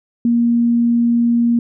sine tone, 235.8 Hz, A#3, 20 cents sharp, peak -11 dBFS, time 0.25-1.59 s, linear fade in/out 2 ms, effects none

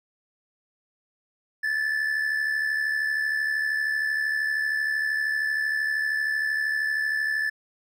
triangle tone with amplitude modulation, 1745 Hz, A6, 15 cents flat, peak -19 dBFS, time 1.63-7.5 s, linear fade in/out 10 ms, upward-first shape sine, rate 72.9 Hz, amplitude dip 55%, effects none

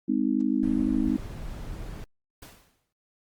sine chord, Ab major, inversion none, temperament just, 207.7 / 259.6 / 311.5 Hz, Ab3 / C4 / Eb4, 0 / -13 / +2 cents, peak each -28 / -25 / -27 dBFS, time 0.08-1.17 s, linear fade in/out 10 ms
brown noise, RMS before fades -36 dBFS, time 0.63-2.04 s, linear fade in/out 0 ms
pink noise with exponential decay, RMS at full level -44 dBFS, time 2.42-2.93 s, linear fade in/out 5 ms, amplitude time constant 110 ms
effects Opus 32 kbps

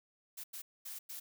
blue noise bursts at uneven times, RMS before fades -45 dBFS, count 4, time 0.37-0.44 / 0.53-0.62 / 0.85-0.99 / 1.09-1.2 s, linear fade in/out 10 ms, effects none

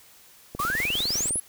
click train, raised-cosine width 2 ms, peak -21 dBFS, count 17, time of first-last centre 0.55-1.358 s, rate 19.8 Hz
sine exponential sweep, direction up, 1093 to 11350 Hz, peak -24 dBFS, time 0.59-1.4 s, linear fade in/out 5 ms
white noise with tremolo, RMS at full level -34 dBFS, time 0.59-1.3 s, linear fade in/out 5 ms, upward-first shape triangle, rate 5.6 Hz, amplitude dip 45%
effects white hiss -53 dBFS RMS until 1.48 s

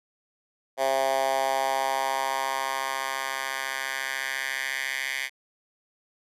10% pulse tone with high-pass filter sweep, 134.2 Hz, C3, 44 cents sharp, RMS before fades -28 dBFS, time 0.77-5.3 s, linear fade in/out 50 ms, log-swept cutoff 630 to 2100 Hz, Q 2.8, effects resampled to 32000 Hz

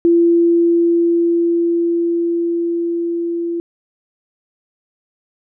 sine tone with level ramp, 340 Hz, F4, 46 cents flat, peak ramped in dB -8 to -18 dBFS, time 0.05-3.6 s, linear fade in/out 0 ms, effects none

